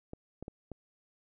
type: clicks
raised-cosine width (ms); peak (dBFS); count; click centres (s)
2; -28; 4; 0.134 / 0.426 / 0.481 / 0.717
effects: none